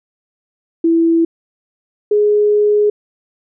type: tone pair in turn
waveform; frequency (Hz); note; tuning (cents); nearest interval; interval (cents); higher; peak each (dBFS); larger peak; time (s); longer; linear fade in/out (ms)
sine; 331.2 / 417.3; E4 / G#4; +8 / +8; major third; 400; second; -9; neither; 0.84-1.25 / 2.11-2.9; second; 5
effects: none